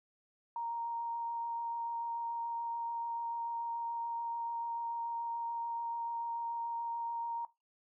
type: tone with vibrato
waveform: sine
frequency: 932.3 Hz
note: A#5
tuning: in tune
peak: -35 dBFS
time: 0.56-7.45 s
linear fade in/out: 2 ms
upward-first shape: sine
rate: 6.9 Hz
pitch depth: 8 cents each way
effects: noise-tail reverb RT60 0.2 s tail -17 dB re dry